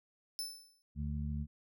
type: tone with exponential decay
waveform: sawtooth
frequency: 5274 Hz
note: E8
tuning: in tune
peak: -32 dBFS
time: 0.39-0.82 s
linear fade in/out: 0 ms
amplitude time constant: 93 ms
type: harmonic tone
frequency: 73.42 Hz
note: D2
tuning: in tune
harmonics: 1 / 2 / 3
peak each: -37 / -40 / -42 dBFS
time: 0.95-1.47 s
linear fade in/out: 50 ms
effects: none